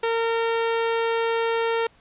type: tone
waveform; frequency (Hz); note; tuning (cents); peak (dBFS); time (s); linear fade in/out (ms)
sawtooth; 458; A#4; -31; -17; 0.03-1.87; 5
effects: pink hiss -57 dBFS RMS until 2 s + resampled to 8000 Hz